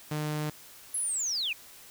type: tone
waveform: sawtooth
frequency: 151.5 Hz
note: D#3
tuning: 46 cents flat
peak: -26 dBFS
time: 0.11-0.5 s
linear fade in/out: 5 ms
type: linear sweep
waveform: sine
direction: down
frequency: 11175 to 2349 Hz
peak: -28 dBFS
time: 0.94-1.53 s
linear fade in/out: 5 ms
effects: white hiss -51 dBFS RMS until 1.9 s